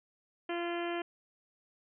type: harmonic tone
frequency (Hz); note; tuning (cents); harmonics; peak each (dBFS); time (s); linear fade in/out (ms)
344.3; F4; -25; 1 / 2 / 3 / 4 / 5 / 6 / 7 / 8 / 9; -35 / -39 / -45 / -46 / -45 / -48 / -48 / -49 / -48; 0.49-1.02; 5
effects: none